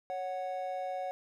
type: tone pair together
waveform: triangle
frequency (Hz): 554.6 / 739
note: C#5 / F#5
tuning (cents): +1 / -2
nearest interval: perfect fourth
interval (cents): 497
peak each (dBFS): -36 / -34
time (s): 0.1-1.11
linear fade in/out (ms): 0
effects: none

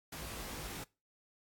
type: noise with comb filter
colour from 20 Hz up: pink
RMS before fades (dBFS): -44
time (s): 0.12-0.84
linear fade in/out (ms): 5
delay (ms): 19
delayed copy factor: +0.95
effects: noise-tail reverb RT60 0.3 s tail -24 dB re dry + AAC 64 kbps

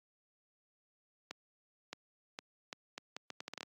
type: accelerating click train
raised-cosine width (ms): 0.2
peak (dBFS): -24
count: 13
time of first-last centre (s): 1.31-3.63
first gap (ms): 620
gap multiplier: 0.74
effects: high-pass 200 Hz 12 dB/octave + AAC 48 kbps

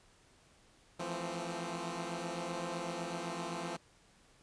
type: chord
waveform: 10% pulse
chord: F major seventh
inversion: third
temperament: equal with one note detuned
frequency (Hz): 166.73 / 174.61 / 220 / 261.6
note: E3 / F3 / A3 / C4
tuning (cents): +20 / 0 / 0 / 0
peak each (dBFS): -34 / -33 / -39 / -37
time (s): 0.99-3.77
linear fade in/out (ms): 10
effects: pink hiss -65 dBFS RMS until 4.42 s + resampled to 22050 Hz

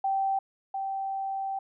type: tone pair in turn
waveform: sine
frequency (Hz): 778 / 778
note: G5 / G5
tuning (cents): -13 / -13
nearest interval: unison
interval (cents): 0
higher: neither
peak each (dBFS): -24 / -29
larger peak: first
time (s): 0.04-0.39 / 0.74-1.59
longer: second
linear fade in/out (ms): 5
effects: none

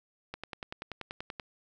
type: click train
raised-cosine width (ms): 0.3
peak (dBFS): -22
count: 12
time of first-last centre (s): 0.34-1.398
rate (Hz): 10.4
effects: none

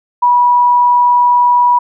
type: tone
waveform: sine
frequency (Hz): 974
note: B5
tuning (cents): -24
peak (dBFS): -6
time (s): 0.22-1.79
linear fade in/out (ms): 10
effects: none

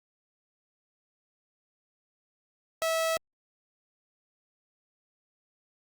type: tone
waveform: sawtooth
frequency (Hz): 650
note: E5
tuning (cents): -24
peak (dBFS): -22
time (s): 2.82-3.17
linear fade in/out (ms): 0
effects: Opus 48 kbps

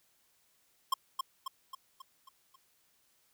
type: tone with echo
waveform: square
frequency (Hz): 1065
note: C6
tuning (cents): +30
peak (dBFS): -26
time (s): 0.92-0.94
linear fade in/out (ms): 5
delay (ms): 270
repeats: 6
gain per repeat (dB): -5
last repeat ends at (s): 2.56
effects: white hiss -71 dBFS RMS until 3.33 s

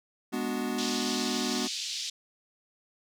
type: chord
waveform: square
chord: G# half-diminished seventh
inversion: none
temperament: equal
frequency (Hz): 207.7 / 246.9 / 293.7 / 370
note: G#3 / B3 / D4 / F#4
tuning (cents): 0 / 0 / 0 / 0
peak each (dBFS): -37 / -33 / -38 / -37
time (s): 0.32-1.68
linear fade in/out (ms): 20
type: band-pass noise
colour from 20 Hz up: white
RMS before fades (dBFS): -35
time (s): 0.78-2.1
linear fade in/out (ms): 5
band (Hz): 3000 to 5800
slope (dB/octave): 24
effects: none

